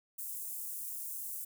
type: high-pass noise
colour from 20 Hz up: white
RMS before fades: -41 dBFS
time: 0.18-1.45 s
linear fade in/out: 10 ms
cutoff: 8300 Hz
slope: 24 dB/octave
effects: none